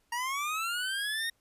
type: linear sweep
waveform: 25% pulse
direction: up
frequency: 932.3 to 1864.7 Hz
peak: -27 dBFS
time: 0.12-1.3 s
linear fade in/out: 5 ms
effects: pink hiss -72 dBFS RMS until 1.4 s + resampled to 32000 Hz